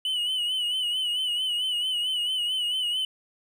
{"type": "tone with vibrato", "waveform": "triangle", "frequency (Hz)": 2968, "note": "F#7", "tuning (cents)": 5, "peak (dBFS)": -23, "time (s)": [0.05, 3.05], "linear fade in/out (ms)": 2, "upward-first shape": "sine", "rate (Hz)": 4.5, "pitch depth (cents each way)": 63, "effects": []}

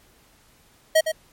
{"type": "tone with echo", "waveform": "square", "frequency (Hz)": 635, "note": "D#5", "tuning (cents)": 35, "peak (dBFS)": -14, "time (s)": [0.95, 1.01], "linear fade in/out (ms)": 10, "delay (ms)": 110, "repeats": 1, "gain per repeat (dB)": -8, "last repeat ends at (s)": 1.12, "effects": ["pink hiss -57 dBFS RMS until 1.32 s", "MP3 64 kbps"]}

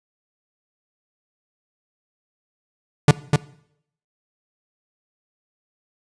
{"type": "tone with echo", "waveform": "45% pulse", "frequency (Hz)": 146.2, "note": "D3", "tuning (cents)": -7, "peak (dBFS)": -7, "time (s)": [3.08, 3.11], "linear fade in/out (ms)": 2, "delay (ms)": 250, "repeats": 1, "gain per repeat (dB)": -5, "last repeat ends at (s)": 3.36, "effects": ["noise-tail reverb RT60 0.7 s tail -20 dB re dry", "resampled to 22050 Hz"]}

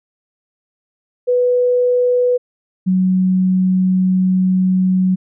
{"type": "tone pair in turn", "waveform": "sine", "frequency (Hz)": [493.9, 185.75], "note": ["B4", "F#3"], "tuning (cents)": [0, 7], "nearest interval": "octave + perfect fourth", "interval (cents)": 1693, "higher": "first", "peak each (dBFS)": -11, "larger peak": "neither", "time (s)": [[1.27, 2.38], [2.86, 5.16]], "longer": "second", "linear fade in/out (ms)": 20, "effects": []}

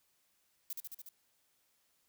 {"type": "noise with echo", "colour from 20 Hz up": "violet", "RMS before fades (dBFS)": -40, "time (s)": [0.7, 0.73], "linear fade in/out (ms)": 2, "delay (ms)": 72, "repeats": 5, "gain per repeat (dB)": -2, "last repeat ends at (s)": 1.09, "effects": ["white hiss -75 dBFS RMS until 2.08 s"]}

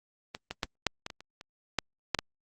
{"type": "clicks", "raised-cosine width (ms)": 0.2, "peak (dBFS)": [-19, -17, -11, -7, -19, -23, -30, -28, -9, -8, -10], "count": 11, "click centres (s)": [0.349, 0.51, 0.632, 0.867, 1.064, 1.102, 1.206, 1.411, 1.787, 2.147, 2.189], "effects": ["Opus 32 kbps"]}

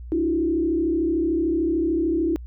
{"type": "tone with frequency modulation", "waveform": "sine", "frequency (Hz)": 329.6, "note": "E4", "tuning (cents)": 0, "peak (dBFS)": -19, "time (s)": [0.12, 2.36], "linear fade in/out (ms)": 0, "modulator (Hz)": 33.4, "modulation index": 0.93, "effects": ["added 60 Hz sine -34 dBFS peak until 2.46 s"]}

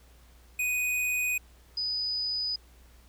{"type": "tone pair in turn", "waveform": ["square", "sine"], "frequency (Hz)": [2489, 4978], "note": ["D#7", "D#8"], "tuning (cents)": [0, 0], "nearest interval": "octave", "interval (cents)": 1200, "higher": "second", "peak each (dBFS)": [-27, -28], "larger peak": "first", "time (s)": [[0.59, 1.38], [1.77, 2.56]], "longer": "neither", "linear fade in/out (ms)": 5, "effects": ["added 60 Hz sine -54 dBFS peak until 3.08 s", "pink hiss -61 dBFS RMS until 3.08 s"]}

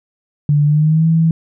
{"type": "tone with pitch glide", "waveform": "sine", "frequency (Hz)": [146.83, 162.92], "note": ["D3", "E3"], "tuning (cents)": [0, -20], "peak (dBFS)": -9, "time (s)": [0.49, 1.31], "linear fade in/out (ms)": 2, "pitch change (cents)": 180, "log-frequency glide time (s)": [0.65, 1.07], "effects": []}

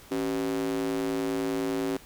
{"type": "tone with high-pass filter", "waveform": "square", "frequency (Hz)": 55, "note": "A1", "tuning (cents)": 0, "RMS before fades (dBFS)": -29, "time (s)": [0.11, 1.97], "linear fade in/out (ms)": 5, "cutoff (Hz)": 320, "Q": 8.7, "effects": ["pink hiss -51 dBFS RMS until 2.05 s"]}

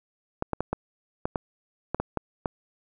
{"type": "clicks", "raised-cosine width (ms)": 1, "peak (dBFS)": -12, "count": 10, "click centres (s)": [0.424, 0.533, 0.606, 0.73, 1.255, 1.358, 1.946, 2, 2.173, 2.458], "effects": []}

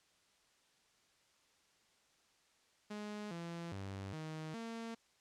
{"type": "tone with pitch steps", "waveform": "sawtooth", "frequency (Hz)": [209.2, 169.4, 97.5, 157, 228.5], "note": ["G#3", "E3", "G2", "D#3", "A#3"], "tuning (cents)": [13, 48, -9, 16, -34], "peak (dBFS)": -39, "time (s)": [2.9, 4.95], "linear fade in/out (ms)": 10, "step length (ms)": 410, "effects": ["white hiss -72 dBFS RMS until 5.2 s", "low-pass 7000 Hz 12 dB/octave"]}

